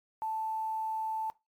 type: tone with quantisation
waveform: sine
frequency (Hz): 880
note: A5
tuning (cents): 0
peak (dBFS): -31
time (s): 0.22-1.3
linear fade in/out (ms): 0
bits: 10
effects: noise-tail reverb RT60 0.2 s tail -18 dB re dry + MP3 96 kbps